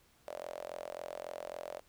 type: tone with high-pass filter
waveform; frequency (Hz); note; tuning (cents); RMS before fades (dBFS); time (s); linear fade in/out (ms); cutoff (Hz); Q
sawtooth; 43.65; F1; 0; -44; 0.27-1.8; 10; 590; 8.1
effects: pink hiss -67 dBFS RMS until 1.88 s